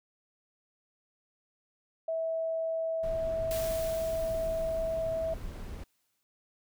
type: tone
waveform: sine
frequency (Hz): 651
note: E5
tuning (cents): -22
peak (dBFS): -29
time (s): 2.08-5.34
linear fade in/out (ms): 5
type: noise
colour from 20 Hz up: brown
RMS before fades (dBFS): -40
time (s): 3.03-5.84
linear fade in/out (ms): 5
type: noise with exponential decay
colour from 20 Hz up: white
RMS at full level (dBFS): -39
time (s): 3.51-6.23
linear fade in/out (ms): 0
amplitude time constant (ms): 590
effects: none

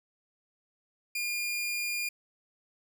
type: tone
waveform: sawtooth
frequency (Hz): 2416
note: D7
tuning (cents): +48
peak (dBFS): -27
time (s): 1.15-2.09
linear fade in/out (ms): 5
effects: none

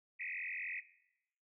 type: tone with frequency modulation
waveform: sine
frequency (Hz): 2231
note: C#7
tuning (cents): +11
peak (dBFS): -39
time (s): 0.19-0.81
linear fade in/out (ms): 20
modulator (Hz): 43.9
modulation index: 7.5
effects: noise-tail reverb RT60 0.8 s tail -17 dB re dry

